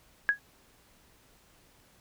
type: tone with exponential decay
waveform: sine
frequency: 1661.2 Hz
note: G#6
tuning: in tune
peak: -17 dBFS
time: 0.29-0.39 s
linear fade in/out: 0 ms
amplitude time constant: 21 ms
effects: pink hiss -62 dBFS RMS until 2 s